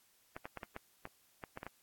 clicks, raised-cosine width 0.5 ms, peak -27 dBFS, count 10, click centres 0.365 / 0.455 / 0.573 / 0.632 / 0.764 / 1.054 / 1.438 / 1.574 / 1.631 / 1.666 s, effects white hiss -70 dBFS RMS until 1.82 s + AAC 64 kbps

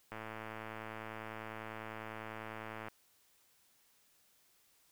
click train, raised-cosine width 0.5 ms, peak -29 dBFS, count 305, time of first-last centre 0.12-2.884 s, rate 110 Hz, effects white hiss -70 dBFS RMS until 4.91 s

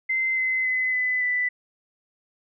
sine tone with pitch steps, 2071 / 2050 / 2028 / 2007 / 1986.6 Hz, C7 / C7 / B6 / B6 / B6, -18 / -36 / +45 / +27 / +10 cents, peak -21 dBFS, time 0.09-1.49 s, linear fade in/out 10 ms, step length 280 ms, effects none

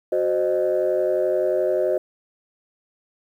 sine chord, C diminished, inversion second, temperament equal with one note detuned, 370 / 523.3 / 614.8 Hz, Gb4 / C5 / Eb5, 0 / 0 / -21 cents, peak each -22 / -22 / -21 dBFS, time 0.12-1.98 s, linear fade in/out 5 ms, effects tanh soft clip ceiling -12 dBFS + 9-bit

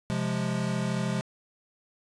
square chord, F minor, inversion second, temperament equal, 130.81 / 174.61 / 207.7 Hz, C3 / F3 / Ab3, 0 / 0 / 0 cents, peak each -32 dBFS, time 0.1-1.21 s, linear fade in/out 0 ms, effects resampled to 22050 Hz + 10-bit

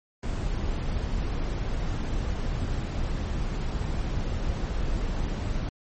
brown noise, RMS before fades -28 dBFS, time 0.23-5.69 s, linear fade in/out 2 ms, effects MP3 32 kbps

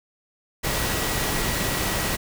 sine tone in noise, 1927 Hz, B6, 43 cents flat, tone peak -35 dBFS, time 0.63-2.17 s, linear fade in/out 20 ms, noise pink, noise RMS -25 dBFS, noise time 0.63-2.17 s, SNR -13 dB, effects none

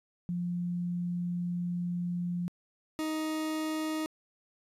sine / 40% pulse tone pair in turn, 175.5 / 312.7 Hz, F3 / D#4, +9 / +9 cents, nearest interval minor seventh, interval 1000 cents, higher second, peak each -30 / -30 dBFS, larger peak neither, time 0.29-2.48 / 2.99-4.06 s, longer first, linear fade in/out 0 ms, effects resampled to 32000 Hz + 12-bit

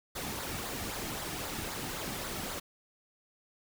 pink noise with flanger, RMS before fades -38 dBFS, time 0.15-2.6 s, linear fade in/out 10 ms, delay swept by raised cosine 0.34 to 2.04 ms, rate 3.8 Hz, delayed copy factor -0.5, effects none

